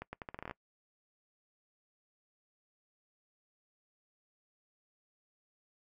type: accelerating click train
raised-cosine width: 0.5 ms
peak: -26 dBFS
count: 11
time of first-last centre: 0.02-0.511 s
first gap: 110 ms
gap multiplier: 0.8
effects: noise-tail reverb RT60 0.1 s tail -22 dB re dry